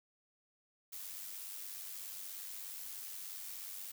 blue noise with amplitude modulation, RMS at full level -44 dBFS, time 0.92-3.92 s, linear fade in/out 10 ms, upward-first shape sine, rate 96.8 Hz, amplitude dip 45%, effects none

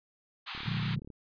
white band-pass noise, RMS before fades -41 dBFS, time 0.46-0.96 s, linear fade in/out 20 ms, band 800 to 4200 Hz, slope 48 dB/octave
click train, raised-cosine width 3 ms, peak -34 dBFS, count 21, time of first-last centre 0.55-1.102 s, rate 36.2 Hz
sine chord, Bb dominant seventh, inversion none, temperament equal, 116.54 / 146.83 / 174.61 / 207.7 Hz, Bb2 / D3 / F3 / Ab3, 0 / 0 / 0 / 0 cents, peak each -34 / -34 / -36 / -40 dBFS, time 0.65-1 s, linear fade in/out 20 ms
effects resampled to 11025 Hz

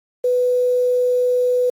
sine tone with quantisation, 496.7 Hz, B4, 10 cents sharp, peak -14 dBFS, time 0.24-1.7 s, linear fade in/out 5 ms, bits 7, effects AAC 64 kbps

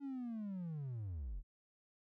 triangle linear sweep, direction down, 285.1 to 34.27 Hz, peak -38 dBFS, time 0-1.43 s, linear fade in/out 50 ms, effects tanh soft clip ceiling -34 dBFS

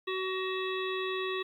harmonic tone with a mistuned harmonic, 375.8 Hz, F#4, 27 cents sharp, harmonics 1 / 3 / 5 / 7 / 9 / 10, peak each -33 / -38 / -40 / -41 / -43 / -43 dBFS, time 0.07-1.43 s, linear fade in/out 10 ms, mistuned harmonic 10, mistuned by +29 cents, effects 11-bit

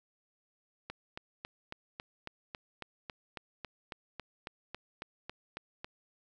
click train, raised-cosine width 0.3 ms, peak -24 dBFS, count 19, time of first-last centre 0.9-5.845 s, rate 3.64 Hz, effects none

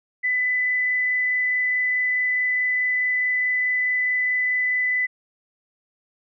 sine tone with frequency modulation, 2000 Hz, B6, 21 cents sharp, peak -19 dBFS, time 0.23-5.07 s, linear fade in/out 20 ms, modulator 24.7 Hz, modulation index 0.38, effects none

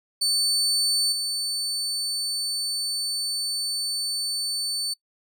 30% pulse tone with level steps, 4500 Hz, C#8, 25 cents sharp, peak -17 / -22 dBFS, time 0.21-4.94 s, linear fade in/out 10 ms, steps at 1.12 s, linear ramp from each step 5 ms, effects noise-tail reverb RT60 0.1 s tail -26 dB re dry

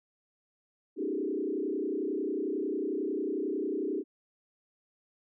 sine tone with frequency modulation, 347.6 Hz, F4, 8 cents flat, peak -29 dBFS, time 0.96-4.04 s, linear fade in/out 50 ms, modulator 31.1 Hz, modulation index 2.4, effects none

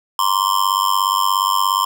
square tone with amplitude modulation, 1046.5 Hz, C6, in tune, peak -11 dBFS, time 0.19-1.85 s, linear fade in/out 2 ms, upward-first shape sine, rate 97 Hz, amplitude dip 100%, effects none

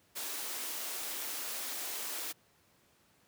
white high-pass noise, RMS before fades -39 dBFS, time 0.15-2.33 s, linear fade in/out 20 ms, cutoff 240 Hz, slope 48 dB/octave, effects pink hiss -68 dBFS RMS until 3.27 s + high-pass 80 Hz 12 dB/octave

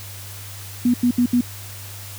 sine tone bursts at uneven times, 243.7 Hz, B3, 23 cents flat, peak -13 dBFS, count 4, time 0.85-0.94 / 1.03-1.11 / 1.18-1.26 / 1.33-1.41 s, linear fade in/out 5 ms, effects added 99 Hz sine -36 dBFS peak until 2.18 s + white hiss -38 dBFS RMS until 2.18 s

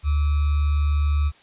sine tone with sample-and-hold, 73.42 Hz, D2, in tune, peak -17 dBFS, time 0.03-1.32 s, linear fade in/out 50 ms, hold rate 1225 Hz, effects white hiss -53 dBFS RMS until 1.42 s + resampled to 8000 Hz

